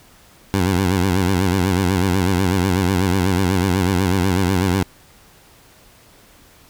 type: tone with vibrato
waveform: 15% pulse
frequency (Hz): 92.8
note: F#2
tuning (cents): +6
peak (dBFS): -9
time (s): 0.54-4.83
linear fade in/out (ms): 0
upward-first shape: sine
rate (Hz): 8.1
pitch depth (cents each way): 110
effects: pink hiss -49 dBFS RMS until 6.69 s